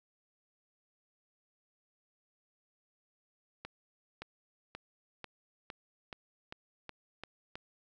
accelerating click train, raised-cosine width 0.3 ms, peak -26 dBFS, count 10, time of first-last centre 3.65-7.555 s, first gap 570 ms, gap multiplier 0.93, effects none

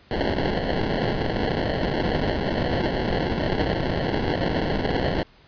blue noise with sample-and-hold, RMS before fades -24 dBFS, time 0.11-5.23 s, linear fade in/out 2 ms, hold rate 1225 Hz, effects pink hiss -54 dBFS RMS until 5.47 s + resampled to 11025 Hz

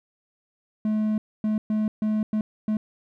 triangle tone bursts at uneven times, 214.8 Hz, A3, 41 cents flat, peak -19 dBFS, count 6, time 0.85-1.18 / 1.44-1.58 / 1.7-1.88 / 2.02-2.23 / 2.33-2.41 / 2.68-2.77 s, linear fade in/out 2 ms, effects none

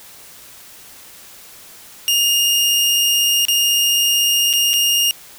sawtooth tone with dropouts, 2834 Hz, F7, 25 cents sharp, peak -10 dBFS, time 2.08-5.11 s, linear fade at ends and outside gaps 0 ms, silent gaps 3.452-3.484 / 4.53-4.536 / 4.733-4.738 s, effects white hiss -41 dBFS RMS until 5.38 s

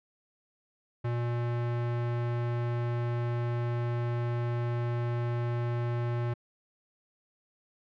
square tone, 119.5 Hz, A#2, 43 cents sharp, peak -29 dBFS, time 1.04-6.34 s, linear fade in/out 10 ms, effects low-pass 2000 Hz 12 dB/octave

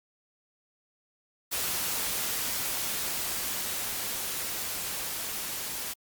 white noise with level ramp, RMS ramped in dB -30 to -35 dBFS, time 1.51-5.94 s, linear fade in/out 20 ms, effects Opus 48 kbps

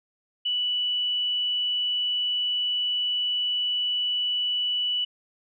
sine tone, 2960 Hz, F#7, in tune, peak -23 dBFS, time 0.45-5.05 s, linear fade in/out 10 ms, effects none

